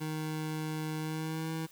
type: tone with pitch glide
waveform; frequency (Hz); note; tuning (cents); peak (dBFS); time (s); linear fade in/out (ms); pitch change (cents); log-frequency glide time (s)
25% pulse; 155.8 to 160.74; D#3 to E3; +3 to -43; -30; 0-1.67; 20; +54; 0.99-1.51
effects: white hiss -58 dBFS RMS until 1.71 s